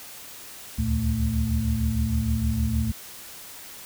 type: tone cluster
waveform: sine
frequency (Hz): 70.8 / 77.3 / 115.1 / 220.6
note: C#2 / D#2 / A#2 / A3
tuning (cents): +37 / -11 / -22 / +5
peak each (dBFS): -27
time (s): 0.78-2.92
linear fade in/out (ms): 10
effects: white hiss -42 dBFS RMS until 3.85 s